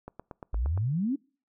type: click train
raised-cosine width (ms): 1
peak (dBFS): -26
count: 7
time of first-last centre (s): 0.08-0.776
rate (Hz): 8.62
type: exponential sweep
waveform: sine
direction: up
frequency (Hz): 47.21 to 293.7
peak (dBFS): -25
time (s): 0.53-1.16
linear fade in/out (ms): 10
effects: noise-tail reverb RT60 0.4 s tail -26 dB re dry